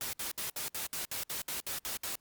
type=noise bursts; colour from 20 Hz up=white; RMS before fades=-37 dBFS; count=12; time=0.01-2.154 s; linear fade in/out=0 ms; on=120 ms; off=64 ms; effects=pink hiss -72 dBFS RMS until 2.2 s + Opus 48 kbps